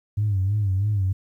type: tone with vibrato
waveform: sine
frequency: 99.9 Hz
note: G2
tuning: 33 cents sharp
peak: -18 dBFS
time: 0.17-1.13 s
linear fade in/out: 10 ms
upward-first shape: sine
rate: 3.1 Hz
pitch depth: 110 cents each way
effects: tanh soft clip ceiling -15 dBFS + 10-bit